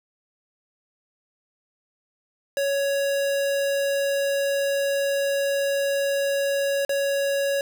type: tone with dropouts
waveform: square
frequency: 557 Hz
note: C#5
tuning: 8 cents sharp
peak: -22 dBFS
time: 2.57-7.61 s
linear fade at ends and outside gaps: 1 ms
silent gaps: 6.85-6.893 s
effects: none